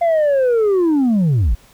sine linear sweep, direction down, 695 to 41.2 Hz, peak -9 dBFS, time 0.01-1.55 s, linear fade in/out 10 ms, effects tanh soft clip ceiling -11 dBFS + pink hiss -49 dBFS RMS until 1.73 s

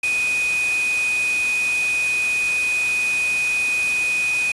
sine tone in noise, 2489 Hz, D#7, in tune, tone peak -18 dBFS, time 0.03-4.52 s, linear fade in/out 5 ms, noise white, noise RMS -30 dBFS, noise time 0.03-4.52 s, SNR +9 dB, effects resampled to 24000 Hz

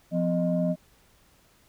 sine tone cluster, 175.3 / 254.8 / 617 Hz, F3 / C4 / D#5, +7 / -46 / -15 cents, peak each -24 / -29 / -27 dBFS, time 0.11-0.76 s, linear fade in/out 50 ms, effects tanh soft clip ceiling -15 dBFS + pink hiss -61 dBFS RMS until 1.68 s

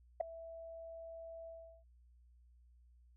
sine tone with ADSR envelope, 659.3 Hz, E5, in tune, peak -26 dBFS, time 0.2-1.84 s, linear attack 9 ms, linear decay 4 ms, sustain -21 dB, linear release 370 ms, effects tanh soft clip ceiling -25 dBFS + added 60 Hz sine -62 dBFS peak until 3.16 s

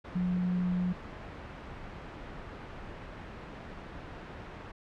sine tone in noise, 180.1 Hz, F#3, 46 cents flat, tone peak -27 dBFS, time 0.15-0.93 s, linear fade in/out 10 ms, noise pink, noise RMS -43 dBFS, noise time 0.04-4.72 s, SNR +13 dB, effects low-pass 2000 Hz 12 dB/octave

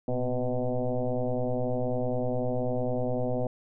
sine tone with frequency modulation, 252.7 Hz, B3, 40 cents sharp, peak -25 dBFS, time 0.08-3.47 s, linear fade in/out 2 ms, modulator 124 Hz, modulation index 3.4, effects none

